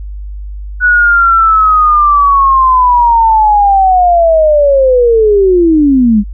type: linear sweep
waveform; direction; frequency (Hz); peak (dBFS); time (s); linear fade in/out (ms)
sine; down; 1480 to 197.7; -4; 0.8-6.24; 50
effects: added 50 Hz sine -20 dBFS peak until 6.33 s